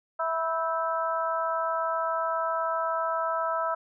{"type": "harmonic tone with a mistuned harmonic", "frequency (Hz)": 327.6, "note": "E4", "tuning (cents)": -11, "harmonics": [2, 3, 4, 5], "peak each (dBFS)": [-30, -31, -29, -40], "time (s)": [0.19, 3.75], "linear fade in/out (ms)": 10, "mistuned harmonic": 5, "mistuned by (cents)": -80, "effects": []}